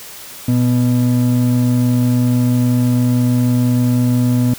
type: ring-modulated tone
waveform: triangle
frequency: 184.4 Hz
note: F#3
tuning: 6 cents flat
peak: -6 dBFS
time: 0.48-4.54 s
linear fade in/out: 5 ms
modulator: 63.1 Hz
effects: white hiss -34 dBFS RMS until 4.58 s